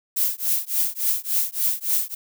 violet noise with tremolo, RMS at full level -19 dBFS, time 0.16-2.15 s, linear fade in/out 10 ms, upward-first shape triangle, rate 3.5 Hz, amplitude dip 100%, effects none

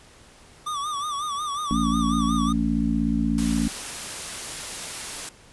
square tone with vibrato, 1174.7 Hz, D6, in tune, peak -27 dBFS, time 0.66-2.53 s, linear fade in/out 10 ms, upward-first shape sine, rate 5.5 Hz, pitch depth 87 cents each way
harmonic tone, 56.6 Hz, A1, 50 cents sharp, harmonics 1 / 3 / 4 / 5, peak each -28 / -28 / -23 / -26 dBFS, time 1.71-3.68 s, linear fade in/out 0 ms
white noise, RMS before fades -33 dBFS, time 3.38-5.29 s, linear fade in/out 2 ms
effects pink hiss -51 dBFS RMS until 5.52 s + resampled to 24000 Hz

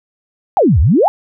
sine exponential two-way sweep, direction down then up, 880 to 65.41 to 880 Hz, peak -7 dBFS, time 0.57-1.08 s, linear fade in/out 0 ms, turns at 0.8 s, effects none

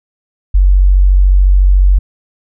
sine tone, 47 Hz, F#1, 28 cents sharp, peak -4 dBFS, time 0.54-1.99 s, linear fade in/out 10 ms, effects none

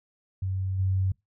sine tone with level steps, 94.8 Hz, F#2, 43 cents sharp, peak -26 / -22 dBFS, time 0.42-1.12 s, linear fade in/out 5 ms, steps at 0.78 s, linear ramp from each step 20 ms, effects noise-tail reverb RT60 0.2 s tail -25 dB re dry

